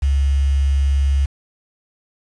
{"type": "tone with quantisation", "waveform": "sine", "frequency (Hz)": 69.3, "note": "C#2", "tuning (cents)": 0, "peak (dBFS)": -13, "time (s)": [0.02, 1.26], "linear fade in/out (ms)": 10, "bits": 6, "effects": ["resampled to 22050 Hz"]}